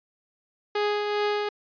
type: tone with tremolo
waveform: sawtooth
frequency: 415.3 Hz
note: G#4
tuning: in tune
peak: -18 dBFS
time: 0.75-1.49 s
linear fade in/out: 5 ms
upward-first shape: triangle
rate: 2.5 Hz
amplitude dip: 40%
effects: resampled to 11025 Hz